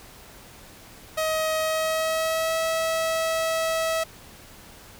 sawtooth tone with pitch glide, 632 to 648.6 Hz, D#5 to E5, +27 to -28 cents, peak -19 dBFS, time 1.17-4.04 s, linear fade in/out 10 ms, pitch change +45 cents, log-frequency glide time 1.6-2.57 s, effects pink hiss -47 dBFS RMS until 4.99 s

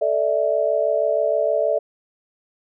sine chord, A suspended fourth, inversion none, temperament equal with one note detuned, 440 / 587.3 / 653.6 Hz, A4 / D5 / E5, 0 / 0 / -15 cents, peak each -24 / -20 / -21 dBFS, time 0.01-1.79 s, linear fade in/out 10 ms, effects none

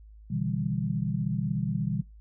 sine chord, E minor seventh, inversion second, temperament just, 123.61 / 148.33 / 164.81 / 197.78 Hz, B2 / D3 / E3 / G3, +2 / +18 / 0 / +16 cents, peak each -32 dBFS, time 0.3-2.02 s, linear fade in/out 10 ms, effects noise-tail reverb RT60 0.2 s tail -21 dB re dry + added 53 Hz sine -47 dBFS peak until 2.2 s

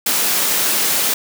white high-pass noise, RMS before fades -17 dBFS, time 0.06-1.14 s, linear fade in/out 5 ms, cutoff 170 Hz, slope 24 dB/octave, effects none

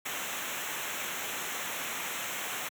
pink noise with comb filter, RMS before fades -36 dBFS, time 0.05-2.69 s, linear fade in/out 10 ms, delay 0.21 ms, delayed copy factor -0.8, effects high-pass 150 Hz 12 dB/octave

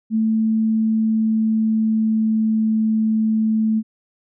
sine tone with pitch glide, 220.8 to 219.3 Hz, A3 to A3, +6 to -6 cents, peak -15 dBFS, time 0.1-3.83 s, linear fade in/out 50 ms, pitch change -12 cents, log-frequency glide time 0.68-2.77 s, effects none

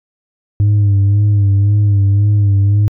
sine tone with vibrato, 101.4 Hz, G#2, 41 cents flat, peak -5 dBFS, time 0.6-2.88 s, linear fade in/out 0 ms, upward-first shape sine, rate 1.9 Hz, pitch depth 44 cents each way, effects tanh soft clip ceiling -7 dBFS

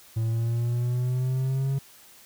triangle exponential sweep, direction up, 111.5 to 137.4 Hz, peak -21 dBFS, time 0.16-1.79 s, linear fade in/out 10 ms, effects white hiss -52 dBFS RMS until 2.25 s

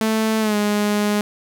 sawtooth tone with pitch glide, 220 to 207.7 Hz, A3 to G#3, 0 to 0 cents, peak -13 dBFS, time 0.01-1.21 s, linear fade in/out 0 ms, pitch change -100 cents, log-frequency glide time 0.4-0.56 s, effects none

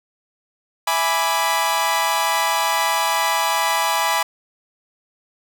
sawtooth chord, E dominant seventh, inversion none, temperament equal, 659.3 / 830.6 / 987.8 / 1174.7 Hz, E5 / G#5 / B5 / D6, 0 / 0 / 0 / 0 cents, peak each -23 / -19 / -17 / -21 dBFS, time 0.87-4.23 s, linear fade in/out 5 ms, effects none

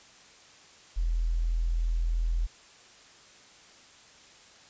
triangle tone with tanh clipping, 41.49 Hz, E1, 12 cents sharp, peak -24 dBFS, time 0.96-2.47 s, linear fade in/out 20 ms, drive 3 dB, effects white hiss -54 dBFS RMS until 4.69 s + resampled to 16000 Hz

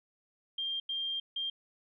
sine tone bursts at uneven times, 3192 Hz, G7, 31 cents sharp, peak -32 dBFS, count 3, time 0.58-0.8 / 0.89-1.2 / 1.36-1.5 s, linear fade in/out 5 ms, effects none

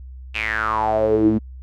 sawtooth tone with band-pass filter sweep, 109.3 Hz, A2, 11 cents flat, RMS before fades -19 dBFS, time 0.34-1.39 s, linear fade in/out 20 ms, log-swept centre 2700 to 240 Hz, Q 8.6, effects added 64 Hz sine -34 dBFS peak until 1.62 s

